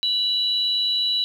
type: tone pair together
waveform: sine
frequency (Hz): 2951 / 3939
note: F#7 / B7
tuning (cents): -5 / -5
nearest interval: perfect fourth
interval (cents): 500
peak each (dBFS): -26 / -20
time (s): 0.03-1.24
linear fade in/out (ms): 0
effects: 8-bit